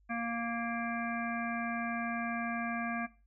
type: harmonic tone with a mistuned harmonic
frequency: 233.1 Hz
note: A#3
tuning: in tune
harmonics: 1 / 3 / 5 / 7 / 9 / 10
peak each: -36 / -39 / -42 / -40 / -47 / -43 dBFS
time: 0.09-3.07 s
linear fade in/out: 20 ms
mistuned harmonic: 10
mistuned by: +23 cents
effects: noise-tail reverb RT60 0.3 s tail -17 dB re dry + added 50 Hz sine -63 dBFS peak until 3.26 s